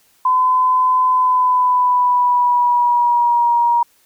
sine tone with pitch glide, 1016 to 948 Hz, B5 to A#5, +49 to +29 cents, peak -11 dBFS, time 0.25-3.83 s, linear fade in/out 5 ms, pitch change -120 cents, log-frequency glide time 1.1-3.51 s, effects white hiss -56 dBFS RMS until 4.05 s

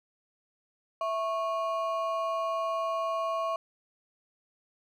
triangle ring-modulated tone, 880 Hz, A5, in tune, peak -23 dBFS, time 1.01-3.56 s, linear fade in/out 2 ms, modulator 221 Hz, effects none

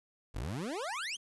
25% pulse exponential sweep, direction up, 41.2 to 3309 Hz, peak -32 dBFS, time 0.34-1.17 s, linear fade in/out 20 ms, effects resampled to 24000 Hz + 10-bit

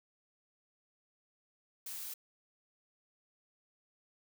blue noise, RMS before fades -43 dBFS, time 1.86-2.14 s, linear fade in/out 5 ms, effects none

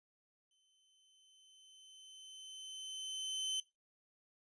sawtooth tone with exponential growth, 3064 Hz, G7, 40 cents flat, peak -32 dBFS, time 0.51-3.6 s, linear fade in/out 2 ms, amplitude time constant 670 ms, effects noise-tail reverb RT60 0.2 s tail -17 dB re dry + resampled to 22050 Hz

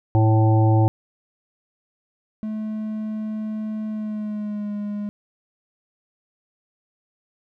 harmonic tone, 110 Hz, A2, in tune, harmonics 1 / 3 / 5 / 7 / 8, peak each -14 / -22 / -28 / -26 / -30 dBFS, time 0.15-0.88 s, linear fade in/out 0 ms
triangle tone with pitch glide, 215.9 to 206.6 Hz, A3 to G#3, -33 to -9 cents, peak -23 dBFS, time 2.43-5.09 s, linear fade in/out 0 ms, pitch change -76 cents, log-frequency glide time 3.88-4.73 s
effects none

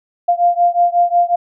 sine beating tone pair, 696 / 701.5 Hz, F5 / F5, -6 / +8 cents, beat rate 5.5 Hz, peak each -13 / -14 dBFS, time 0.28-1.36 s, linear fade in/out 10 ms, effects none

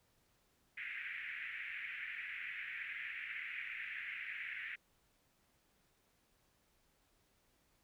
white band-pass noise, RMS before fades -45 dBFS, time 0.77-4.76 s, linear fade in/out 10 ms, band 1700 to 2400 Hz, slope 48 dB/octave, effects pink hiss -75 dBFS RMS until 7.83 s

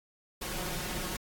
pink noise with comb filter, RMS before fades -36 dBFS, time 0.41-1.17 s, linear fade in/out 10 ms, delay 5.5 ms, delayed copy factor +0.65, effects AAC 64 kbps

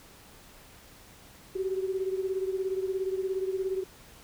sine beating tone pair, 376.7 / 393.7 Hz, F#4 / G4, +31 / +8 cents, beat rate 17 Hz, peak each -29 / -34 dBFS, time 1.55-3.84 s, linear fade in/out 10 ms, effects pink hiss -53 dBFS RMS until 4.23 s

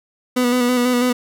30% pulse tone with vibrato, 246.9 Hz, B3, in tune, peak -12 dBFS, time 0.36-1.13 s, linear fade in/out 10 ms, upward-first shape square, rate 6.1 Hz, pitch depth 25 cents each way, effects none

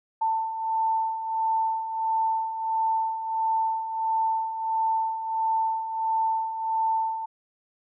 sine beating tone pair, 890 / 891.5 Hz, A5 / A5, +20 / +22 cents, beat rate 1.5 Hz, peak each -31 / -24 dBFS, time 0.21-7.26 s, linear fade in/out 10 ms, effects none

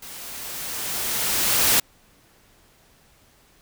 white noise with level ramp, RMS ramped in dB -39 to -17 dBFS, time 0.02-1.8 s, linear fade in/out 5 ms, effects pink hiss -57 dBFS RMS until 3.61 s

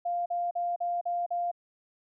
sine tone bursts, 698.5 Hz, F5, in tune, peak -27 dBFS, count 6, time 0.05-1.515 s, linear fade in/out 10 ms, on 210 ms, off 41 ms, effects none

